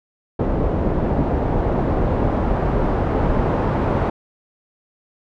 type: noise with low-pass filter sweep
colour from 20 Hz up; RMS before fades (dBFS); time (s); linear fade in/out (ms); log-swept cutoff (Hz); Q
pink; -19; 0.39-4.1; 5; 610 to 930; 0.92
effects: none